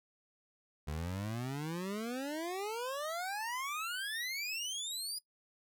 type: exponential sweep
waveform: 25% pulse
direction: up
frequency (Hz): 72.2 to 4978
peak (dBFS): -33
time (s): 0.87-5.19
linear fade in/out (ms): 10
effects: noise-tail reverb RT60 0.1 s tail -20 dB re dry